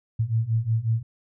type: beating tone pair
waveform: sine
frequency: 110 / 115.5 Hz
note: A2 / A#2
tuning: 0 / -16 cents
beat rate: 5.5 Hz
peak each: -25 / -23 dBFS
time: 0.19-1.03 s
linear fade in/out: 10 ms
effects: none